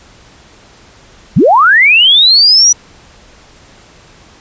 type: linear sweep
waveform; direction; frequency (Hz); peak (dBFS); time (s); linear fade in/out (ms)
sine; up; 103.83 to 5940; -3; 1.36-2.73; 10
effects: pink hiss -41 dBFS RMS until 4.4 s + resampled to 16000 Hz